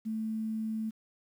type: tone with quantisation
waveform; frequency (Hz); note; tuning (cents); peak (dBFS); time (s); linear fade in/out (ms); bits
sine; 220; A3; 0; -31; 0.05-0.91; 20; 10
effects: none